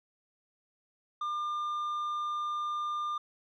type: tone with tanh clipping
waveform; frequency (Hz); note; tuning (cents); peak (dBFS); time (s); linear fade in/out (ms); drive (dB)
sine; 1200; D6; +37; -32; 1.21-3.18; 5; 5
effects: none